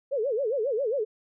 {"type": "tone with vibrato", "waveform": "sine", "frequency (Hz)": 492.2, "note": "B4", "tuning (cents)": -6, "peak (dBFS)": -24, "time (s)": [0.11, 1.05], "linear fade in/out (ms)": 20, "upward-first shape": "sine", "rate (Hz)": 7.4, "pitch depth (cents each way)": 270, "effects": []}